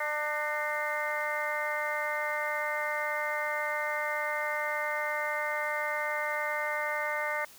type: harmonic tone with a mistuned harmonic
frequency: 299.4 Hz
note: D4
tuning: 33 cents sharp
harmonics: 2 / 3 / 4 / 5 / 6 / 7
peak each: -35 / -37 / -38 / -38 / -36 / -35 dBFS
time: 0-7.45 s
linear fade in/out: 5 ms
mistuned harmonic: 6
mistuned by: +29 cents
effects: white hiss -53 dBFS RMS until 7.58 s